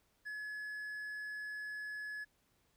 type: tone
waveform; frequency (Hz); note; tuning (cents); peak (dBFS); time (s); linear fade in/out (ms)
triangle; 1700; G#6; +40; -39; 0.25-2.25; 20
effects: pink hiss -75 dBFS RMS until 2.76 s